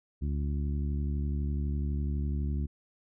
harmonic tone, 72 Hz, D2, 34 cents flat, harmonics 1 / 2 / 3 / 4 / 5, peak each -29 / -36 / -39 / -44 / -49 dBFS, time 0.21-2.67 s, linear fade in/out 20 ms, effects none

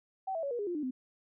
sine tone with pitch steps, 765 / 654.5 / 560 / 479.1 / 410 / 350.8 / 300.1 / 256.8 Hz, G5 / E5 / C#5 / A#4 / G#4 / F4 / D4 / C4, -42 / -13 / +18 / +47 / -22 / +8 / +38 / -32 cents, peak -32 dBFS, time 0.27-0.91 s, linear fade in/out 10 ms, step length 80 ms, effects none

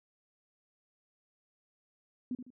sine tone with echo, 250 Hz, B3, 21 cents sharp, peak -32 dBFS, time 2.31-2.35 s, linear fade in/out 2 ms, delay 77 ms, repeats 2, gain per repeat -9 dB, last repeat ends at 2.504 s, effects none

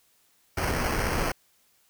pink noise with sample-and-hold, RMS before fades -27 dBFS, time 0.57-1.32 s, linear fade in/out 5 ms, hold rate 3675 Hz, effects white hiss -65 dBFS RMS until 1.89 s

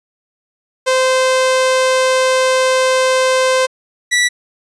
sawtooth tone pair in turn, 518 / 1955.7 Hz, C5 / B6, -17 / -17 cents, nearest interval octave + major seventh, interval 2300 cents, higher second, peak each -7 dBFS, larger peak neither, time 0.86-3.67 / 4.11-4.29 s, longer first, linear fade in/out 20 ms, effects resampled to 22050 Hz

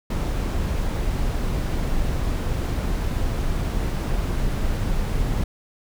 brown noise, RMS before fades -23 dBFS, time 0.1-5.44 s, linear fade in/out 5 ms, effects none

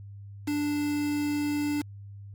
triangle tone with quantisation, 293.7 Hz, D4, in tune, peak -24 dBFS, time 0.47-1.82 s, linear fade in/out 10 ms, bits 6, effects added 100 Hz sine -41 dBFS peak until 2.34 s + AAC 64 kbps

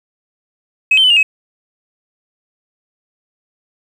sine tone with pitch steps, 2557 / 3103 / 3005 / 2822 / 2559 Hz, D#7 / G7 / F#7 / F7 / D#7, +47 / -18 / +26 / +17 / +48 cents, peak -6 dBFS, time 0.91-1.23 s, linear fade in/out 5 ms, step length 64 ms, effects tanh soft clip ceiling -3 dBFS + 7-bit

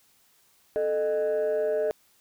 sine tone pair together, 438.1 / 613 Hz, A4 / D#5, -7 / -26 cents, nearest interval tritone, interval 581 cents, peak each -24 dBFS, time 0.76-1.91 s, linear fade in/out 0 ms, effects tanh soft clip ceiling -20 dBFS + white hiss -63 dBFS RMS until 2.2 s

